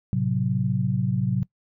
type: chord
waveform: sine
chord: F# diminished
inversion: first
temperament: equal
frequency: 110 / 130.81 / 185 Hz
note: A2 / C3 / F#3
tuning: 0 / 0 / 0 cents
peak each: -27 / -24 / -25 dBFS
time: 0.13-1.43 s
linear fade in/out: 0 ms
effects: noise-tail reverb RT60 0.1 s tail -21 dB re dry